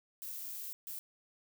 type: noise bursts at uneven times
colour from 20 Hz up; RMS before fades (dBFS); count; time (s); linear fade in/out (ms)
violet; -43; 2; 0.22-0.73 / 0.87-0.99; 0
effects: none